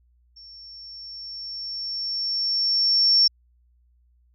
sine tone with level ramp, 5450 Hz, F8, 43 cents flat, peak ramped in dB -43 to -13 dBFS, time 0.36-3.28 s, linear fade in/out 10 ms, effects added 60 Hz sine -58 dBFS peak until 4.34 s

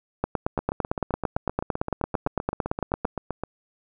two click trains, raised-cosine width 1 ms, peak -14 / -9 dBFS, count 23 / 26, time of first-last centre 0.59-3.436 / 0.24-3.052 s, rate 7.73 / 8.89 Hz, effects none

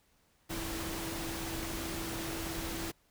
sine tone in noise, 329.6 Hz, E4, in tune, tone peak -41 dBFS, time 0.49-2.92 s, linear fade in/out 20 ms, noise pink, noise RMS -39 dBFS, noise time 0.49-2.92 s, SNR -5 dB, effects pink hiss -70 dBFS RMS until 3.1 s

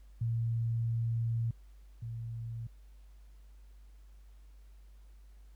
sine tone pair in turn, 115.2 / 115.2 Hz, A#2 / A#2, -20 / -20 cents, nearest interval unison, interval 0 cents, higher neither, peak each -29 / -37 dBFS, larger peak first, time 0.21-1.51 / 2.02-2.67 s, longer first, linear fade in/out 5 ms, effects added 50 Hz sine -52 dBFS peak until 5.55 s + pink hiss -72 dBFS RMS until 5.55 s

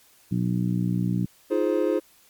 harmonic tone, 59.9 Hz, A#1, 48 cents sharp, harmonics 2 / 3 / 4 / 5 / 6, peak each -26 / -24 / -32 / -32 / -42 dBFS, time 0.31-1.26 s, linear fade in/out 10 ms
triangle chord, F minor seventh, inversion third, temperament just, 314.3 / 349.2 / 419.1 / 523.8 Hz, Eb4 / F4 / Ab4 / C5, +18 / 0 / +16 / +2 cents, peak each -24 dBFS, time 1.5-2 s, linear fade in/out 20 ms
effects white hiss -57 dBFS RMS until 2.29 s + MP3 96 kbps

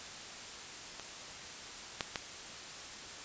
clicks, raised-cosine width 0.2 ms, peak -26 / -15 / -17 dBFS, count 3, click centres 0.997 / 2.008 / 2.158 s, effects white hiss -46 dBFS RMS until 3.24 s + resampled to 16000 Hz

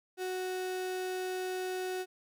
35% pulse tone, 370 Hz, F#4, in tune, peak -32 dBFS, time 0.17-2.06 s, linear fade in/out 50 ms, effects none

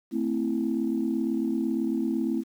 sine chord, A minor, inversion none, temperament equal with one note detuned, 223.6 / 261.6 / 329.6 Hz, A3 / C4 / E4, +28 / 0 / 0 cents, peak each -28 dBFS, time 0.11-2.44 s, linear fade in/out 50 ms, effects tanh soft clip ceiling -16 dBFS + 9-bit

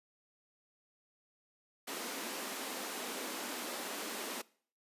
pink high-pass noise, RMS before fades -41 dBFS, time 1.87-4.42 s, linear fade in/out 10 ms, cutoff 220 Hz, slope 48 dB/octave, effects noise-tail reverb RT60 0.5 s tail -22 dB re dry + resampled to 32000 Hz

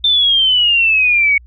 sine exponential sweep, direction down, 3593 to 2217 Hz, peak -9 dBFS, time 0.04-1.38 s, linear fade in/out 5 ms, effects added 60 Hz sine -38 dBFS peak until 1.46 s

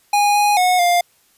square tone with pitch steps, 822 / 827 / 729 / 702 Hz, G#5 / G#5 / F#5 / F5, -18 / -8 / -26 / +9 cents, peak -13 dBFS, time 0.13-1.01 s, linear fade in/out 5 ms, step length 220 ms, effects white hiss -57 dBFS RMS until 1.37 s + resampled to 32000 Hz

